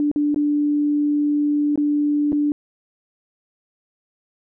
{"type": "tone with dropouts", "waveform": "sine", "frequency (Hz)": 293.7, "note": "D4", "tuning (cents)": 0, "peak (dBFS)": -16, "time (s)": [0, 2.52], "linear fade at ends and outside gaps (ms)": 1, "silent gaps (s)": [[0.115, 0.16], [0.345, 0.36], [1.758, 1.776], [2.321, 2.328]], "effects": []}